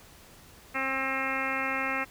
harmonic tone with a mistuned harmonic, 266.9 Hz, C4, 35 cents sharp, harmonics 1 / 2 / 3 / 4 / 5 / 6 / 7 / 8 / 9 / 10, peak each -38 / -38 / -38 / -38 / -35 / -38 / -36 / -34 / -38 / -38 dBFS, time 0.74-2.05 s, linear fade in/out 20 ms, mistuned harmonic 5, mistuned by -17 cents, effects pink hiss -53 dBFS RMS until 2.1 s

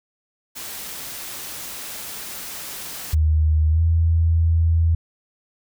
white noise, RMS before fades -33 dBFS, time 0.55-3.15 s, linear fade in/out 20 ms
sine tone with pitch glide, 77.78 to 82.41 Hz, D#2 to E2, 0 to 0 cents, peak -14 dBFS, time 3.13-4.95 s, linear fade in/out 5 ms, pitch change +100 cents, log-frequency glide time 3.7-3.81 s
effects none

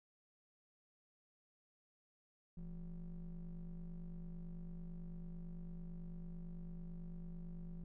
triangle ring-modulated tone, 97.4 Hz, G2, 11 cents flat, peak -40 dBFS, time 2.57-7.84 s, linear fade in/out 5 ms, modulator 72.9 Hz, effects none

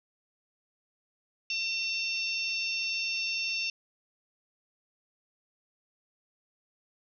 harmonic tone with a mistuned harmonic, 903 Hz, A5, 45 cents sharp, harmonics 3 / 4 / 5 / 6 / 7, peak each -31 / -41 / -42 / -35 / -45 dBFS, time 1.5-3.7 s, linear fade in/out 2 ms, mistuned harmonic 7, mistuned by -31 cents, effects none

